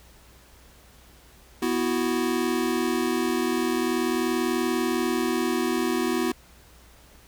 square chord, B suspended fourth, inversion none, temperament equal, 246.9 / 329.6 / 370 Hz, B3 / E4 / F#4, 0 / 0 / 0 cents, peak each -28 dBFS, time 1.62-6.32 s, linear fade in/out 5 ms, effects added 60 Hz sine -54 dBFS peak until 7.27 s + pink hiss -54 dBFS RMS until 7.27 s

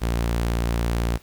sawtooth tone, 58 Hz, A#1, 8 cents flat, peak -17 dBFS, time 0.01-1.18 s, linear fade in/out 20 ms, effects pink hiss -52 dBFS RMS until 1.22 s

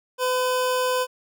25% pulse tone, 506 Hz, B4, 42 cents sharp, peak -17 dBFS, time 0.18-1.07 s, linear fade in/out 50 ms, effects none

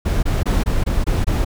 brown noise bursts, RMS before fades -17 dBFS, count 7, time 0.05-1.448 s, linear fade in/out 10 ms, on 180 ms, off 23 ms, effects none

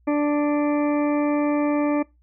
harmonic tone, 293.7 Hz, D4, in tune, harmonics 1 / 2 / 3 / 4 / 6 / 7 / 8, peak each -19 / -25 / -32 / -33 / -41 / -41 / -39 dBFS, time 0.07-2.03 s, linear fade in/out 10 ms, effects noise-tail reverb RT60 0.2 s tail -22 dB re dry + added 60 Hz sine -56 dBFS peak until 2.22 s

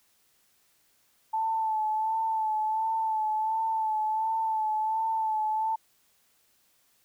sine tone with vibrato, 877 Hz, A5, 6 cents flat, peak -25 dBFS, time 1.33-5.76 s, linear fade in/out 10 ms, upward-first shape sine, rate 1.4 Hz, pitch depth 31 cents each way, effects white hiss -67 dBFS RMS until 7.04 s

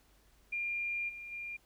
sine tone with level steps, 2400 Hz, D7, 37 cents sharp, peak -33 / -43 / -39 dBFS, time 0.52-1.57 s, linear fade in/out 10 ms, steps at 1.08 / 1.31 s, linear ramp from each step 20 ms, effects added 50 Hz sine -67 dBFS peak until 1.65 s + pink hiss -68 dBFS RMS until 1.65 s

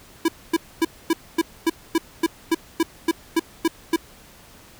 square tone bursts, 329.6 Hz, E4, in tune, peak -16 dBFS, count 14, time 0.25-3.962 s, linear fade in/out 5 ms, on 33 ms, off 250 ms, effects pink hiss -48 dBFS RMS until 4.79 s

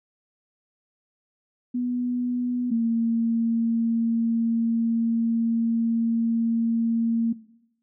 sine tone pair in turn, 245.9 / 229.5 Hz, B3 / A#3, -7 / -27 cents, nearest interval minor second, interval 120 cents, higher first, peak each -23 / -19 dBFS, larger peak second, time 1.74-2.71 / 2.71-7.33 s, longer second, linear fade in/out 10 ms, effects noise-tail reverb RT60 0.8 s tail -18 dB re dry

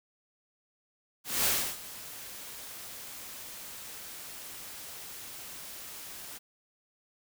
white noise with ADSR envelope, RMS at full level -26 dBFS, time 1.24-6.39 s, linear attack 210 ms, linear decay 310 ms, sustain -18 dB, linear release 22 ms, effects none

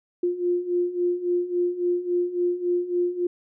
sine beating tone pair, 351 / 354.6 Hz, F4 / F4, +9 / +26 cents, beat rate 3.6 Hz, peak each -27 / -23 dBFS, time 0.23-3.27 s, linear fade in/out 5 ms, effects none

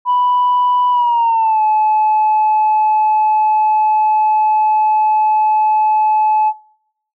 sine tone with pitch glide, 987.8 to 859.9 Hz, B5 to A5, 0 to -40 cents, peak -9 dBFS, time 0.05-6.53 s, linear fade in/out 50 ms, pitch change -240 cents, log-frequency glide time 0.91-1.62 s, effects noise-tail reverb RT60 0.8 s tail -25 dB re dry + tanh soft clip ceiling -7 dBFS

